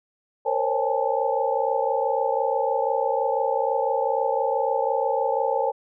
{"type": "tone cluster", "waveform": "sine", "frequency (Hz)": [462.6, 525, 551, 811, 875], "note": ["A#4", "C5", "C#5", "G#5", "A5"], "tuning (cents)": [-13, 6, -11, -41, -10], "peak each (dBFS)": -27, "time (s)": [0.45, 5.72], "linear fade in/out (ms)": 20, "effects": []}